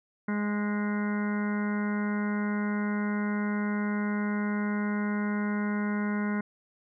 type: harmonic tone with a mistuned harmonic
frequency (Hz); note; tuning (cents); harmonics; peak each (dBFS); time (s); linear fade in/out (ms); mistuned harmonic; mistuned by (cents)
207.7; G#3; 0; 1 / 2 / 3 / 4 / 5 / 6 / 7 / 8 / 9 / 10; -27 / -39 / -44 / -45 / -41 / -49 / -39 / -50 / -43 / -45; 0.28-6.41; 5; 8; -45
effects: none